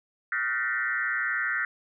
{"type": "tone with frequency modulation", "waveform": "sine", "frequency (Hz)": 1661.2, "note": "G#6", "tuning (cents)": 0, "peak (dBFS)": -25, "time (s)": [0.32, 1.65], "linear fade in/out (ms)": 2, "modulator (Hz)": 123, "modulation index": 2.5, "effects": []}